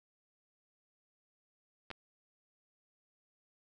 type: clicks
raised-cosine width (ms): 0.3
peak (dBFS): -27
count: 2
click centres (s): 1.904 / 1.913
effects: none